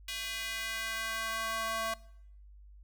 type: tone with high-pass filter sweep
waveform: square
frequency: 223.6 Hz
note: A3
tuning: 28 cents sharp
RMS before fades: -36 dBFS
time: 0.08-1.94 s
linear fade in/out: 5 ms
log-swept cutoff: 2700 to 880 Hz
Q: 1.7
effects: noise-tail reverb RT60 0.7 s tail -21 dB re dry + added 50 Hz sine -51 dBFS peak until 2.83 s